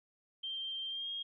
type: tone with pitch glide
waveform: sine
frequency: 3157 to 3248 Hz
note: G7 to G#7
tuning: +12 to -39 cents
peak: -37 dBFS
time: 0.43-1.23 s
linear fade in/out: 10 ms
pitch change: +49 cents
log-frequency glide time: 0.88-1.09 s
effects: none